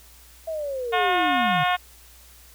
sine linear sweep, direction down, 659.3 to 138.59 Hz, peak -26 dBFS, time 0.47-1.64 s, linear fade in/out 10 ms
harmonic tone, 360.2 Hz, F#4, 46 cents flat, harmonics 2 / 3 / 4 / 5 / 6 / 7 / 8 / 9 / 10, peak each -22 / -26 / -28 / -30 / -32 / -33 / -34 / -35 / -36 dBFS, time 0.92-1.77 s, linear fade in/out 20 ms
effects added 60 Hz sine -51 dBFS peak until 2.54 s + white hiss -51 dBFS RMS until 2.54 s

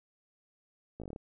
slowing click train, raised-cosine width 2 ms, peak -29 dBFS, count 8, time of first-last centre 1-1.161 s, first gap 17 ms, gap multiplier 1.1, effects none

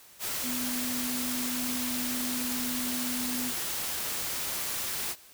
sine tone in noise, 248.4 Hz, B3, 10 cents sharp, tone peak -33 dBFS, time 0.42-3.53 s, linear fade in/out 50 ms, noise white, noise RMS -33 dBFS, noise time 0.19-5.16 s, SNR -3 dB, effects white hiss -54 dBFS RMS until 5.33 s

